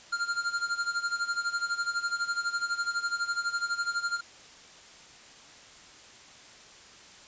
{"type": "tone with tremolo", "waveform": "square", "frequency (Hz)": 1396.9, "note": "F6", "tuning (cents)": 0, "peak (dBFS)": -26, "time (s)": [0.12, 4.21], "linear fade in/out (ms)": 10, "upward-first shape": "sine", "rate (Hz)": 12, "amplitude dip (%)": 80, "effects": ["white hiss -51 dBFS RMS until 7.27 s", "resampled to 16000 Hz"]}